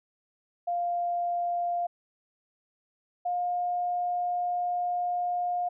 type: tone pair in turn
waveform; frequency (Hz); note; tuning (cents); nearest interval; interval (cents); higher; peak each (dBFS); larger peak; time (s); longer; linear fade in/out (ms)
sine; 698.5 / 710.7; F5 / F5; 0 / +30; unison; 30; second; -26; neither; 0.67-1.87 / 3.25-5.69; second; 10
effects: none